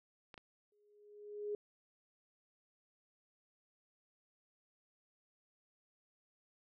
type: clicks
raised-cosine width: 0.3 ms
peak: -35 dBFS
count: 2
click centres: 0.342 / 0.378 s
type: tone with exponential growth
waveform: sine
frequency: 415.3 Hz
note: G#4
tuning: in tune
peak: -35 dBFS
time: 0.72-1.55 s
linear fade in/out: 2 ms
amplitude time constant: 180 ms
effects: none